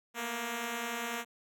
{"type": "beating tone pair", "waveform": "5% pulse", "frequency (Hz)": [226, 236], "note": ["A3", "A#3"], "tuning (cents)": [47, 22], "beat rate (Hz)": 10, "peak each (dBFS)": [-31, -24], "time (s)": [0.14, 1.25], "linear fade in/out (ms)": 50, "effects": []}